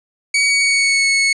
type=tone with pitch glide; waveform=sawtooth; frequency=2259 to 2201 Hz; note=C#7 to C#7; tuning=+32 to -13 cents; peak=-9 dBFS; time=0.34-1.33 s; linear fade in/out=5 ms; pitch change=-45 cents; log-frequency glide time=0.46-1.07 s; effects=resampled to 22050 Hz + 8-bit